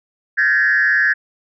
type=tone with frequency modulation; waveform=sine; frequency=1700 Hz; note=G#6; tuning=40 cents sharp; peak=-11 dBFS; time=0.37-1.14 s; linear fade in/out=20 ms; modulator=139 Hz; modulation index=1.1; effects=tanh soft clip ceiling -7 dBFS